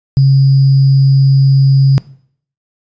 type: tone with sample-and-hold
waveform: sine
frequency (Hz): 136.1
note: C#3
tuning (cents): -31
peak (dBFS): -4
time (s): 0.17-1.98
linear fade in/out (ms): 0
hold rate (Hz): 4900
effects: noise-tail reverb RT60 0.6 s tail -20 dB re dry + resampled to 16000 Hz